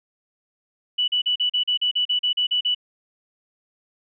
sine tone bursts, 2960 Hz, F#7, in tune, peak -18 dBFS, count 13, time 0.98-2.748 s, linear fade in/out 10 ms, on 100 ms, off 39 ms, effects none

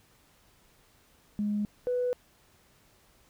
sine tone pair in turn, 207.7 / 494.9 Hz, G#3 / B4, 0 / +4 cents, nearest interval octave + minor third, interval 1504 cents, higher second, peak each -26 / -25 dBFS, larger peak second, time 1.39-1.65 / 1.87-2.13 s, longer neither, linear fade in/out 0 ms, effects tanh soft clip ceiling -21 dBFS + pink hiss -63 dBFS RMS until 3.29 s

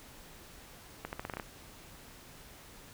accelerating click train, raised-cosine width 0.5 ms, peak -22 dBFS, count 8, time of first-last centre 1.05-1.398 s, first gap 79 ms, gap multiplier 0.84, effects pink hiss -53 dBFS RMS until 2.93 s

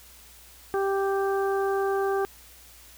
harmonic tone, 392 Hz, G4, in tune, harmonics 1 / 2 / 3 / 4, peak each -24 / -30 / -34 / -36 dBFS, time 0.74-2.25 s, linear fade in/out 0 ms, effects added 60 Hz sine -55 dBFS peak until 2.97 s + white hiss -51 dBFS RMS until 2.97 s

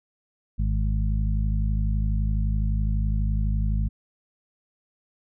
harmonic tone with a mistuned harmonic, 51.91 Hz, G#1, in tune, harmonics 1 / 2 / 3 / 4, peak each -22 / -28 / -32 / -34 dBFS, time 0.58-3.89 s, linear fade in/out 20 ms, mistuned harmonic 4, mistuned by +29 cents, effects none

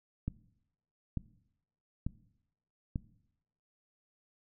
click train, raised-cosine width 5 ms, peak -21 dBFS, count 4, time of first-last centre 0.28-2.959 s, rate 1.12 Hz, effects noise-tail reverb RT60 0.8 s tail -19 dB re dry

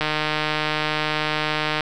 click train, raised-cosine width 0.3 ms, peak -6 dBFS, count 276, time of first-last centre 0.01-1.807 s, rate 153 Hz, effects none

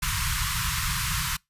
pink band-stop noise, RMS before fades -27 dBFS, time 0.02-1.37 s, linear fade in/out 10 ms, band 170 to 960 Hz, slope 96 dB/octave, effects noise-tail reverb RT60 0.2 s tail -26 dB re dry + resampled to 32000 Hz

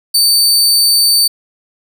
sawtooth tone, 4570 Hz, D8, 48 cents flat, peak -5 dBFS, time 0.14-1.28 s, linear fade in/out 10 ms, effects none

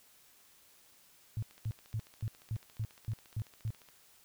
sine tone bursts, 110 Hz, A2, in tune, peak -32 dBFS, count 9, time 1.37-3.705 s, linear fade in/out 0 ms, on 55 ms, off 230 ms
click train, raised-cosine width 0.2 ms, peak -39 dBFS, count 35, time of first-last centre 1.51-3.888 s, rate 14.3 Hz
effects white hiss -63 dBFS RMS until 4.24 s

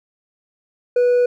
sine tone with hard clipping, 490 Hz, B4, 14 cents flat, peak -13 dBFS, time 0.96-1.26 s, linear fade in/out 5 ms, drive 2 dB, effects none

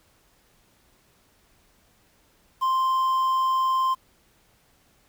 triangle tone with quantisation, 1046.5 Hz, C6, in tune, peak -18 dBFS, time 2.61-3.95 s, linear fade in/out 20 ms, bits 8, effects pink hiss -62 dBFS RMS until 5.08 s

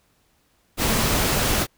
sine tone in noise, 220 Hz, A3, in tune, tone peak -26 dBFS, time 0.85-1.07 s, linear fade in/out 50 ms, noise pink, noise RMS -21 dBFS, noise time 0.77-1.67 s, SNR -8 dB, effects pink hiss -64 dBFS RMS until 1.77 s

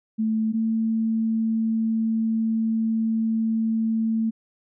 sine tone pair in turn, 220 / 223.5 Hz, A3 / A3, 0 / +27 cents, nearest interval unison, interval 27 cents, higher second, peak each -20 dBFS, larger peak neither, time 0.18-0.53 / 0.53-4.31 s, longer second, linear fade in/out 20 ms, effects none

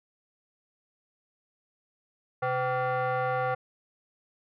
sine tone with frequency modulation, 129.8 Hz, C3, 13 cents flat, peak -24 dBFS, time 2.42-3.55 s, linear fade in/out 10 ms, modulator 639 Hz, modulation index 1.9, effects tanh soft clip ceiling -22 dBFS

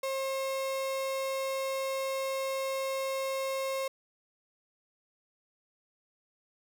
35% pulse tone, 536 Hz, C5, 42 cents sharp, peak -29 dBFS, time 0.03-3.88 s, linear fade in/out 5 ms, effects none

